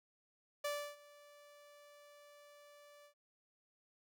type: tone with ADSR envelope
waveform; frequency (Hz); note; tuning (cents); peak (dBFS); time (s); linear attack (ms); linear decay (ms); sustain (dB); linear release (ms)
sawtooth; 583; D5; -13; -32; 0.64-3.14; 8; 310; -23; 89
effects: none